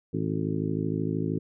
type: harmonic tone with a mistuned harmonic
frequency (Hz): 53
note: G#1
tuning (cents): +36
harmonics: 2 / 3 / 4 / 5 / 6 / 7 / 8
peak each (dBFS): -34 / -30 / -37 / -32 / -34 / -35 / -38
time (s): 0.13-1.39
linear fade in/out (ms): 10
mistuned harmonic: 8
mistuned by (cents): +57
effects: none